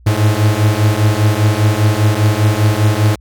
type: beating tone pair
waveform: 45% pulse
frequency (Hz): 103.83 / 108.83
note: G#2 / A2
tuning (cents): 0 / -19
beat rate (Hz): 5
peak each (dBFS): -13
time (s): 0.06-3.16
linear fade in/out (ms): 10
effects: added 60 Hz sine -40 dBFS peak until 3.2 s